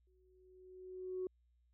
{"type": "tone with exponential growth", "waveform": "sine", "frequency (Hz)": 370, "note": "F#4", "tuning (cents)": 0, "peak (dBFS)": -35, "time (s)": [0.07, 1.27], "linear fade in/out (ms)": 2, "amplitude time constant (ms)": 260, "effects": ["tanh soft clip ceiling -32 dBFS", "added 60 Hz sine -70 dBFS peak until 1.73 s"]}